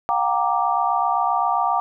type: chord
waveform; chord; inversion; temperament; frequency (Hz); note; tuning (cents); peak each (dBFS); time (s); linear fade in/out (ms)
sine; G minor seventh; third; equal with one note detuned; 716.4 / 784 / 932.3 / 1174.7; F5 / G5 / Bb5 / D6; +44 / 0 / 0 / 0; -23; 0.09-1.8; 0
effects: none